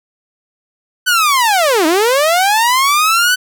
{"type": "linear two-way sweep", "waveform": "sawtooth", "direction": "down then up", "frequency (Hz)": [1519, 301.2, 1519], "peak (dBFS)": -6, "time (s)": [1.06, 3.36], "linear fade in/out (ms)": 20, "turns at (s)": 1.86, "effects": []}